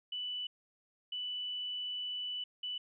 sine tone bursts at uneven times, 2976 Hz, F#7, 9 cents sharp, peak -36 dBFS, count 3, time 0.12-0.47 / 1.12-2.44 / 2.63-2.78 s, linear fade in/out 5 ms, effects none

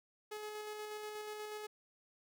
sawtooth tone with tremolo, 423.9 Hz, G#4, 35 cents sharp, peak -38 dBFS, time 0.31-1.67 s, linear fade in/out 10 ms, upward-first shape square, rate 8.3 Hz, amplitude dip 25%, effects none

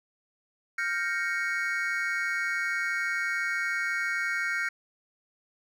triangle chord, G half-diminished seventh, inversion third, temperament equal, 1396.9 / 1568 / 1864.7 / 2217 Hz, F6 / G6 / Bb6 / Db7, 0 / 0 / 0 / 0 cents, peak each -31 dBFS, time 0.78-4.69 s, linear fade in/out 5 ms, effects none

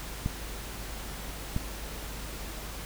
clicks, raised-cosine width 5 ms, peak -16 dBFS, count 2, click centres 0.261 / 1.564 s, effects added 50 Hz sine -40 dBFS peak until 2.85 s + pink hiss -41 dBFS RMS until 2.85 s

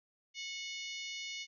harmonic tone with a mistuned harmonic, 731 Hz, F#5, 21 cents flat, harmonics 3 / 4 / 5 / 6 / 7 / 8 / 9, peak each -44 / -46 / -48 / -50 / -51 / -52 / -53 dBFS, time 0.34-1.47 s, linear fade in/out 50 ms, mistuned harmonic 5, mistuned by -33 cents, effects none

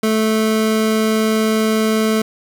25% pulse tone, 218.8 Hz, A3, 9 cents flat, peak -10 dBFS, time 0.03-2.22 s, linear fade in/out 5 ms, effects none

